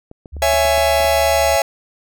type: clicks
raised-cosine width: 2 ms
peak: -23 dBFS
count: 8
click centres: 0.114 / 0.258 / 0.367 / 0.535 / 0.653 / 0.778 / 1.004 / 1.046 s
type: tone with vibrato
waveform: sine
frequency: 72.6 Hz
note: D2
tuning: 19 cents flat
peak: -26 dBFS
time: 0.32-1.57 s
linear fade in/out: 20 ms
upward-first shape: triangle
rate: 4.2 Hz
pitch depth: 9 cents each way
type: chord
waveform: 45% pulse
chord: C# minor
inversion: none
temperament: just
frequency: 554.4 / 665.2 / 831.5 Hz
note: C#5 / E5 / G#5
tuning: 0 / +16 / +2 cents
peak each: -18 / -16 / -19 dBFS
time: 0.42-1.62 s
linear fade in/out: 2 ms
effects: none